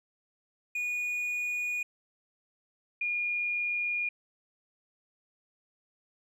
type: tone pair in turn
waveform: triangle / sine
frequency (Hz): 2454 / 2429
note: D#7 / D#7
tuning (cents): -25 / -42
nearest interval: unison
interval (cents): 17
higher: first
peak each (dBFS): -28 / -28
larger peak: neither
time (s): 0.75-1.83 / 3.01-4.09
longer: neither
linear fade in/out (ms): 5
effects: none